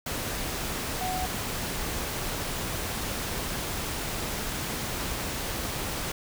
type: tone in noise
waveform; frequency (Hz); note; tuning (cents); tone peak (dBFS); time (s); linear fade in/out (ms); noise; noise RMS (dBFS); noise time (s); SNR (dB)
sine; 740; F#5; 0; -30; 1.01-1.26; 5; pink; -32; 0.06-6.12; -1
effects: none